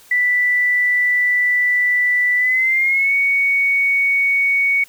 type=tone with pitch glide; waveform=sine; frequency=1975.5 to 2230 Hz; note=B6 to C#7; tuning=0 to +10 cents; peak=-13 dBFS; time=0.11-4.84 s; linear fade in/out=5 ms; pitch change=+210 cents; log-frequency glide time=2.37-3.14 s; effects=white hiss -47 dBFS RMS until 4.88 s